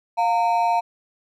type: ring-modulated tone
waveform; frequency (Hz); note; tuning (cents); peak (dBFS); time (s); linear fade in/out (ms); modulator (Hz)
triangle; 811; G#5; -41; -12; 0.17-0.81; 20; 106
effects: none